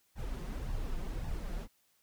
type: noise with flanger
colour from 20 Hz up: brown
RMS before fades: -37 dBFS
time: 0.15-1.68 s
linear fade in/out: 50 ms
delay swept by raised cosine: 1.1 to 5.7 ms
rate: 1.8 Hz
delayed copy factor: +0.65
effects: white hiss -72 dBFS RMS until 2.02 s